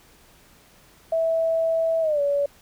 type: tone with pitch glide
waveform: sine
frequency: 654 to 569.3 Hz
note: E5 to C#5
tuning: -14 to +46 cents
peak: -19 dBFS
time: 1.12-2.46 s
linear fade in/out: 5 ms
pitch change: -240 cents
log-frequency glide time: 2.01-2.21 s
effects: pink hiss -54 dBFS RMS until 2.61 s